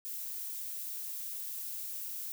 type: noise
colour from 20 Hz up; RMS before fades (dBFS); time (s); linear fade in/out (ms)
violet; -40; 0.05-2.32; 0
effects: none